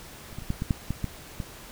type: clicks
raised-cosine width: 5 ms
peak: -30 / -24 / -28 / -14 / -16 / -10 / -15 / -15 / -19 dBFS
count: 9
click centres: 0.328 / 0.386 / 0.422 / 0.504 / 0.621 / 0.708 / 0.906 / 1.043 / 1.402 s
effects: pink hiss -45 dBFS RMS until 1.71 s